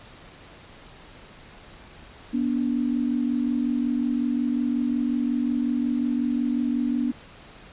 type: tone pair together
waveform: sine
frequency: 242.9 / 288.4 Hz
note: B3 / D4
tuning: -29 / -31 cents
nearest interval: minor third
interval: 298 cents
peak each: -23 / -26 dBFS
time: 2.33-7.12 s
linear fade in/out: 10 ms
effects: pink hiss -47 dBFS RMS until 7.72 s + resampled to 8000 Hz